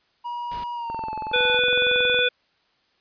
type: tone with pitch glide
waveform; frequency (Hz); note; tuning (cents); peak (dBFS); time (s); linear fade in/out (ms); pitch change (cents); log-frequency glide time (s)
triangle; 959 to 869.3; A#5 to A5; +49 to -21; -26; 0.24-1.59; 20; -170; 0.74-1.14
type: noise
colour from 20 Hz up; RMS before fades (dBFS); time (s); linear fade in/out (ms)
pink; -40; 0.51-0.64; 5
type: click train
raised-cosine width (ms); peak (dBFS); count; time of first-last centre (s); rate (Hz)
1; -21; 29; 0.9-2.19; 21.7
type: harmonic tone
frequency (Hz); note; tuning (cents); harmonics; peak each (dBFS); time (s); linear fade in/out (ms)
494.3; B4; +1; 1 / 3 / 5 / 7; -23 / -23 / -23 / -23; 1.33-2.29; 10
effects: white hiss -65 dBFS RMS until 3 s + resampled to 11025 Hz